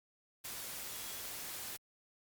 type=tone in noise; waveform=sine; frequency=3334 Hz; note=G#7; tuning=6 cents sharp; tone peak=-55 dBFS; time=0.93-1.21 s; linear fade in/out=10 ms; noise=white; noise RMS=-44 dBFS; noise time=0.44-1.77 s; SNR=-14 dB; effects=Opus 48 kbps